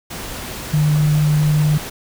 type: tone in noise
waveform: sine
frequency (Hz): 150.8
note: D3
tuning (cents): +46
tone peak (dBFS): -12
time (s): 0.73-1.78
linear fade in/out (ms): 10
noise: pink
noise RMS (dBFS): -29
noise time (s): 0.1-1.9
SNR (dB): +14
effects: none